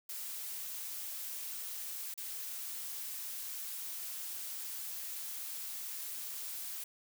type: noise with dropouts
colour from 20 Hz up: blue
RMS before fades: -42 dBFS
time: 0.09-6.84 s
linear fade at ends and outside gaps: 5 ms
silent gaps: 2.141-2.176 s
effects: none